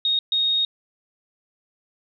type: tone bursts at uneven times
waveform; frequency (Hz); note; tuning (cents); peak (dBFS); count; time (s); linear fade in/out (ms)
sine; 3729; A#7; 0; -18; 2; 0.05-0.19 / 0.32-0.65; 2
effects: none